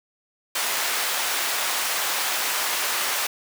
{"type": "high-pass noise", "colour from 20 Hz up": "pink", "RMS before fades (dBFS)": -25, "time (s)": [0.55, 3.27], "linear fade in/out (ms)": 5, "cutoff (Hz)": 900, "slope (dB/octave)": 12, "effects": []}